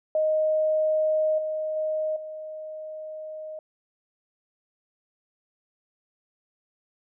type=tone with level steps; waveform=sine; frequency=622.3 Hz; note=D#5; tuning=in tune; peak=-20 / -26 / -24 / -34 dBFS; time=0.15-3.59 s; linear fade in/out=2 ms; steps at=1.38 / 1.76 / 2.16 s; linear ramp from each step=5 ms; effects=none